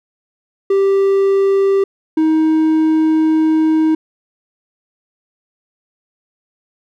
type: tone pair in turn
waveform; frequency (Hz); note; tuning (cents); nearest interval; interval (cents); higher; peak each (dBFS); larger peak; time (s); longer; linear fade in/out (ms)
triangle; 391.9 / 315.7; G4 / D#4; 0 / +25; major third; 375; first; -8; neither; 0.7-1.84 / 2.17-3.95; second; 5
effects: none